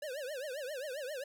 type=tone with vibrato; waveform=square; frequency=554.4 Hz; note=C#5; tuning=in tune; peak=-39 dBFS; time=0.02-1.24 s; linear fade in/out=5 ms; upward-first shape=triangle; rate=7.5 Hz; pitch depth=240 cents each way; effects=none